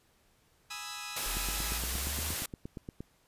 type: chord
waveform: 10% pulse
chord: E major seventh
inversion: first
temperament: equal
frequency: 830.6 / 987.8 / 1244.5 / 1318.5 Hz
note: G#5 / B5 / D#6 / E6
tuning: 0 / 0 / 0 / 0 cents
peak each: -37 / -39 / -37 / -35 dBFS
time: 0.7-1.79 s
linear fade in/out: 10 ms
type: noise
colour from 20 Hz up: white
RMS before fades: -35 dBFS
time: 1.16-2.46 s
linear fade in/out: 5 ms
type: linear sweep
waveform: triangle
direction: up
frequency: 36.71 to 80.7 Hz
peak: -35 dBFS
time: 1.26-2.34 s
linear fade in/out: 0 ms
type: click train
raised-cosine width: 3 ms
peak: -27 dBFS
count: 15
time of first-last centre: 1.37-3.006 s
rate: 8.56 Hz
effects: pink hiss -68 dBFS RMS until 3.27 s + resampled to 32000 Hz

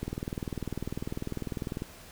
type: click train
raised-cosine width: 3 ms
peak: -20 dBFS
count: 37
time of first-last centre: 0.03-1.821 s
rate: 20.1 Hz
effects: pink hiss -50 dBFS RMS until 2.11 s

